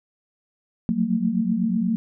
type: tone cluster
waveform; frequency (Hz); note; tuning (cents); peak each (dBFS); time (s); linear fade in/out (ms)
sine; 179.8 / 188.1 / 221.2 / 229; F#3 / F#3 / A3 / A#3; -49 / +29 / +9 / -31; -28 / -25 / -29 / -22; 0.89-1.96; 0
effects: none